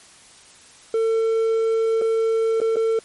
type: tone with dropouts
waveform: triangle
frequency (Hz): 450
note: A4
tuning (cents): +39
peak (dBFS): -15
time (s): 0.94-2.99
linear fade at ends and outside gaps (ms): 2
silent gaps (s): 2.015-2.019 / 2.603-2.615 / 2.759-2.767
effects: white hiss -48 dBFS RMS until 3.04 s + MP3 48 kbps